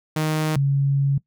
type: tone pair in turn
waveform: sawtooth / sine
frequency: 155.56 / 139.03 Hz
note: D#3 / C#3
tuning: 0 / +5 cents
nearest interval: major second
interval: 195 cents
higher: first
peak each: -16 dBFS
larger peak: neither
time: 0.16-0.56 / 0.56-1.18 s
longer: second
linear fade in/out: 5 ms
effects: noise-tail reverb RT60 0.1 s tail -20 dB re dry